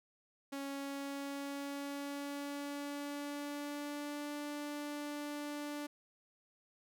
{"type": "tone with pitch glide", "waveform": "sawtooth", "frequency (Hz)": [277.2, 293], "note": ["C#4", "D4"], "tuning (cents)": [0, -4], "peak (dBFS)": -36, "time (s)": [0.52, 5.87], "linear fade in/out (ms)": 10, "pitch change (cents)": 96, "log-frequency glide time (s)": [0.68, 4.33], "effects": []}